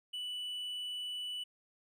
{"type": "tone", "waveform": "triangle", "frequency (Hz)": 2967, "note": "F#7", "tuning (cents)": 4, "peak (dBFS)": -36, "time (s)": [0.13, 1.44], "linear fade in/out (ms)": 10, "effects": []}